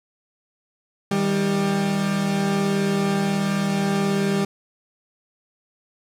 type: tone cluster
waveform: 40% pulse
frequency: 159.8 / 198.4 / 396.1 Hz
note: D#3 / G3 / G4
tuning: +47 / +21 / +18 cents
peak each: -26 / -20 / -28 dBFS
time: 1.11-4.45 s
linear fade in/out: 5 ms
effects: low-pass 10000 Hz 12 dB/octave + 8-bit